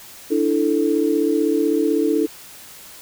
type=chord; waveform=sine; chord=D suspended second; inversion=none; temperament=equal; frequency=293.7 / 329.6 / 440 Hz; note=D4 / E4 / A4; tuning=0 / 0 / 0 cents; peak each=-20 dBFS; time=0.3-2.27 s; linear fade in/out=20 ms; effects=white hiss -41 dBFS RMS until 3.01 s